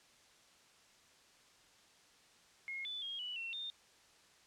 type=tone with pitch steps; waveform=sine; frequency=2155 / 3488 / 3254 / 2954 / 2713 / 3635 Hz; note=C#7 / A7 / G#7 / F#7 / E7 / A#7; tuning=-49 / -16 / -36 / -3 / +49 / -44 cents; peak=-40 dBFS; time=2.68-3.7 s; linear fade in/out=0 ms; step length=170 ms; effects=white hiss -65 dBFS RMS until 4.46 s + low-pass 7000 Hz 12 dB/octave